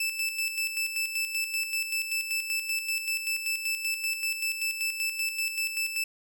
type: tone with tremolo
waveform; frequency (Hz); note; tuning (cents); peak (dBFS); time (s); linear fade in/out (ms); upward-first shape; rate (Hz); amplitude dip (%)
sawtooth; 2637; E7; 0; -23; 0-6.04; 5; square; 5.2; 55
effects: none